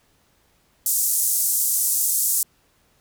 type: band-pass noise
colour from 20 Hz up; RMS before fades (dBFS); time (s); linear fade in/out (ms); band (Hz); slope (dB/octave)
white; -21; 0.86-2.43; 2; 6900 to 14000; 24
effects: pink hiss -62 dBFS RMS until 3 s